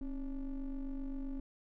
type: ring-modulated tone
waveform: triangle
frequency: 146.83 Hz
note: D3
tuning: in tune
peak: -32 dBFS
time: 0.01-1.4 s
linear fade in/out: 5 ms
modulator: 123 Hz
effects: none